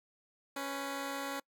10% pulse tone pair together, 277.2 / 496.6 Hz, C#4 / B4, 0 / +9 cents, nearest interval minor seventh, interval 1009 cents, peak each -29 / -36 dBFS, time 0.56-1.4 s, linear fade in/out 5 ms, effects noise-tail reverb RT60 0.1 s tail -26 dB re dry

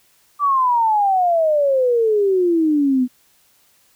sine exponential sweep, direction down, 1176 to 245.6 Hz, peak -13 dBFS, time 0.39-3.08 s, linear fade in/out 50 ms, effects white hiss -57 dBFS RMS until 3.95 s

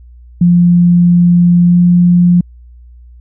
sine tone with pitch glide, 174.6 to 175.92 Hz, F3 to F3, 0 to +13 cents, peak -4 dBFS, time 0.41-2.41 s, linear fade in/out 5 ms, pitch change +13 cents, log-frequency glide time 1.66-1.78 s, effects added 60 Hz sine -34 dBFS peak until 3.2 s

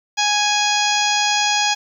harmonic tone, 830.6 Hz, G#5, in tune, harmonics 1 / 2 / 3 / 4 / 5 / 6 / 7 / 8, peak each -20 / -25 / -23 / -23 / -28 / -24 / -29 / -25 dBFS, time 0.17-1.75 s, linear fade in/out 20 ms, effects 8-bit

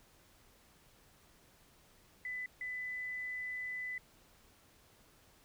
sine tone bursts at uneven times, 2000 Hz, B6, 21 cents sharp, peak -38 dBFS, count 2, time 2.25-2.46 / 2.61-3.98 s, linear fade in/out 2 ms, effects pink hiss -65 dBFS RMS until 5.44 s

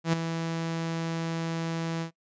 sawtooth tone with ADSR envelope, 164.81 Hz, E3, in tune, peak -16 dBFS, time 0.04-2.11 s, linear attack 91 ms, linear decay 8 ms, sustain -9 dB, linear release 96 ms, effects noise-tail reverb RT60 0.1 s tail -20 dB re dry + resampled to 16000 Hz

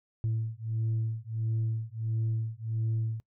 sine beating tone pair, 111.2 / 112.7 Hz, A2 / A2, +19 / +42 cents, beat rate 1.5 Hz, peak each -30 dBFS, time 0.24-3.2 s, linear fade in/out 0 ms, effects noise-tail reverb RT60 0.1 s tail -24 dB re dry + tanh soft clip ceiling -24 dBFS

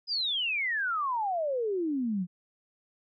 sine exponential sweep, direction down, 5060 to 171.1 Hz, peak -27 dBFS, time 0.07-2.27 s, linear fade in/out 50 ms, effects none

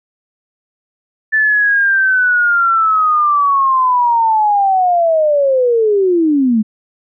sine linear sweep, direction down, 1760 to 207.7 Hz, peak -9 dBFS, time 1.32-6.63 s, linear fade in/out 20 ms, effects none

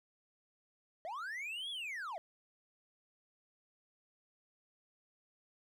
triangle linear two-way sweep, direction up then down, 604 to 3443 to 604 Hz, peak -38 dBFS, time 1.05-2.18 s, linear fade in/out 0 ms, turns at 1.7 s, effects none

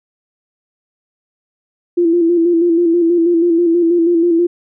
sine tone with vibrato, 340 Hz, F4, 46 cents flat, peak -9 dBFS, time 1.97-4.47 s, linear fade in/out 10 ms, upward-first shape square, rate 6.2 Hz, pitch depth 43 cents each way, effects none

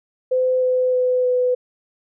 sine tone with pitch steps, 511 / 507.2 / 503.4 / 499.6 Hz, C5 / B4 / B4 / B4, -41 / +46 / +33 / +20 cents, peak -15 dBFS, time 0.31-1.55 s, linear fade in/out 10 ms, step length 310 ms, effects none

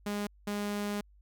sawtooth tone pair in turn, 205.5 / 205.5 Hz, G#3 / G#3, -18 / -18 cents, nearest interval unison, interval 0 cents, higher neither, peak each -28 dBFS, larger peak neither, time 0.06-0.27 / 0.47-1.01 s, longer second, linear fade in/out 5 ms, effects added 50 Hz sine -57 dBFS peak until 1.21 s

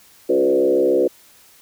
sine tone with frequency modulation, 431.6 Hz, A4, 33 cents flat, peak -13 dBFS, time 0.29-1.08 s, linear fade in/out 10 ms, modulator 66.9 Hz, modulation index 1.8, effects white hiss -50 dBFS RMS until 1.61 s

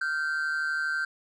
triangle tone pair together, 1396.9 / 1549.2 Hz, F6 / G6, 0 / -21 cents, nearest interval major second, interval 179 cents, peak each -30 / -26 dBFS, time 0.01-1.05 s, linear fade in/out 5 ms, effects resampled to 24000 Hz

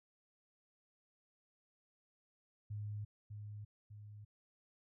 sine tone with echo, 104.5 Hz, G#2, 11 cents sharp, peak -40 dBFS, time 2.7-3.05 s, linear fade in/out 10 ms, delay 600 ms, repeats 2, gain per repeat -5 dB, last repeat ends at 4.25 s, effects none

